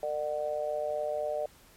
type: tone with amplitude modulation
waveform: sine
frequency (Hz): 600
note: D5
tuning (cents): +37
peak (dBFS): -25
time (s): 0.03-1.46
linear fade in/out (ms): 2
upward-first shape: sine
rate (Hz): 144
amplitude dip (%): 90
effects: pink hiss -58 dBFS RMS until 1.76 s + MP3 64 kbps